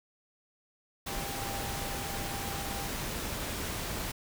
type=tone in noise; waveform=sine; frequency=794 Hz; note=G5; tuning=22 cents sharp; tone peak=-42 dBFS; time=1.07-2.88 s; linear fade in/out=10 ms; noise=pink; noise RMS=-36 dBFS; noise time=1.06-4.12 s; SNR=-9 dB; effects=none